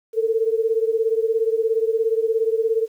sine beating tone pair, 443.8 / 460.8 Hz, A4 / A#4, +15 / -20 cents, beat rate 17 Hz, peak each -19 / -22 dBFS, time 0.13-2.88 s, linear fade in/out 50 ms, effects 9-bit

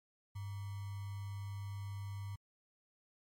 sine tone with sample-and-hold, 99.6 Hz, G2, 28 cents sharp, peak -40 dBFS, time 0.35-2.36 s, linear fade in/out 10 ms, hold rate 1050 Hz, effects MP3 64 kbps

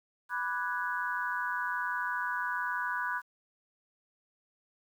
sine chord, G# half-diminished seventh, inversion first, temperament equal, 987.8 / 1174.7 / 1480 / 1661.2 Hz, B5 / D6 / F#6 / G#6, 0 / 0 / 0 / 0 cents, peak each -35 / -40 / -34 / -38 dBFS, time 0.29-3.22 s, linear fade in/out 50 ms, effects 10-bit

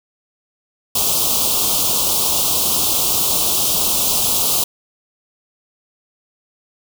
white band-stop noise, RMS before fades -17 dBFS, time 0.95-4.64 s, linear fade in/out 5 ms, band 1200 to 2800 Hz, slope 48 dB/octave, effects none

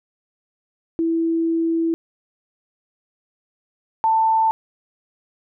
sine tone pair in turn, 329.6 / 889.6 Hz, E4 / A5, 0 / +19 cents, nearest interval octave + perfect fourth, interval 1719 cents, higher second, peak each -17 / -14 dBFS, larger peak second, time 0.99-1.94 / 4.04-4.51 s, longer first, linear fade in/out 0 ms, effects none

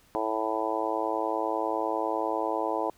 harmonic tone, 110 Hz, A2, in tune, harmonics 3 / 4 / 5 / 6 / 7 / 8 / 9, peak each -34 / -34 / -34 / -34 / -34 / -34 / -34 dBFS, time 0.15-2.9 s, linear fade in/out 0 ms, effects pink hiss -61 dBFS RMS until 2.97 s

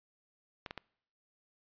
clicks, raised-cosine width 0.3 ms, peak -24 dBFS, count 3, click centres 0.662 / 0.709 / 0.777 s, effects noise-tail reverb RT60 0.7 s tail -25 dB re dry + resampled to 11025 Hz

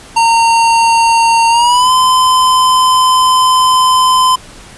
square tone with pitch glide, 918 to 1024.5 Hz, A#5 to C6, -27 to -37 cents, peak -7 dBFS, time 0.16-4.36 s, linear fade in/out 10 ms, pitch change +190 cents, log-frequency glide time 1.49-1.91 s, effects pink hiss -35 dBFS RMS until 4.77 s + resampled to 24000 Hz

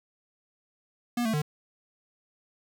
square tone with pitch steps, 240.4 / 222 / 150.2 Hz, B3 / A3 / D3, -46 / +16 / +39 cents, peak -26 dBFS, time 1.17-1.419 s, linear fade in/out 5 ms, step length 83 ms, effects 10-bit

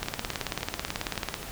two click trains, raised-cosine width 0.2 ms, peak -20 / -11 dBFS, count 6 / 25, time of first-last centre 0.06-1.43 / 0.03-1.341 s, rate 3.65 / 18.3 Hz, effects pink hiss -40 dBFS RMS until 1.51 s

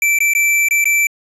square tone with dropouts, 2332 Hz, D7, 13 cents flat, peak -12 dBFS, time 0.02-1.07 s, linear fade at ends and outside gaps 2 ms, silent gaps 0.188-0.204 / 0.336-0.35 / 0.686-0.709 / 0.842-0.855 s, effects resampled to 32000 Hz

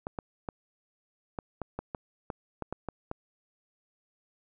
clicks, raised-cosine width 1 ms, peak -20 dBFS, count 12, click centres 0.069 / 0.188 / 0.488 / 1.388 / 1.617 / 1.79 / 1.948 / 2.302 / 2.623 / 2.726 / 2.887 / 3.114 s, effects none

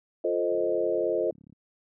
sine chord, F dominant seventh, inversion none, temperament equal, 349.2 / 440 / 523.3 / 622.3 Hz, F4 / A4 / C5 / Eb5, 0 / 0 / 0 / 0 cents, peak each -29 dBFS, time 0.24-1.31 s, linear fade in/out 5 ms
click train, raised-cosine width 5 ms, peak -34 dBFS, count 36, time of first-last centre 0.52-1.526 s, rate 34.8 Hz
effects high-pass 200 Hz 12 dB/octave

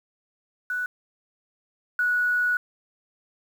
sine tone pair in turn, 1480 / 1467.2 Hz, F#6 / F#6, 0 / -15 cents, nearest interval unison, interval 15 cents, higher first, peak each -25 / -20 dBFS, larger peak second, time 0.7-0.86 / 1.99-2.57 s, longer second, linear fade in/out 2 ms, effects 8-bit

